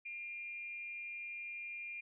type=tone with amplitude modulation; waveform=sine; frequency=2400 Hz; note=D7; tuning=37 cents sharp; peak=-40 dBFS; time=0.05-2.01 s; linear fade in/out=10 ms; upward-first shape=sine; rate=288 Hz; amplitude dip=45%; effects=none